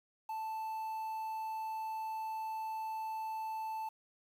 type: tone with quantisation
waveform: triangle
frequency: 880 Hz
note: A5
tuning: in tune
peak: -35 dBFS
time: 0.29-3.89 s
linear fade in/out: 5 ms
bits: 10
effects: none